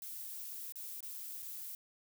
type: noise with dropouts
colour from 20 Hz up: violet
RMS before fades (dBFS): -45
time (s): 0.02-1.75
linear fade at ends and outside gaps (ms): 1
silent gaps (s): 0.723-0.757 / 1.006-1.028 / 1.423-1.427
effects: none